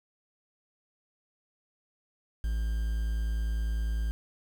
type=tone with quantisation; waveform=triangle; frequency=55 Hz; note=A1; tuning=in tune; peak=-25 dBFS; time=2.44-4.11 s; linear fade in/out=0 ms; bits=8; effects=none